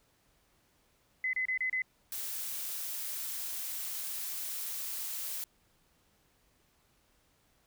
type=tone bursts; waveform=sine; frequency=2030 Hz; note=B6; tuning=47 cents sharp; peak=-29 dBFS; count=5; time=1.24-1.82 s; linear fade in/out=2 ms; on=92 ms; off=30 ms
type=noise; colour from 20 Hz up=blue; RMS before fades=-38 dBFS; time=2.12-5.44 s; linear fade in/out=0 ms
effects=pink hiss -70 dBFS RMS until 7.66 s